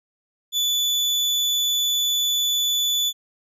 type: tone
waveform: 35% pulse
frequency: 3473 Hz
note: A7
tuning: 23 cents flat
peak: -17 dBFS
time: 0.52-3.13 s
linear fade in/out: 50 ms
effects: resampled to 32000 Hz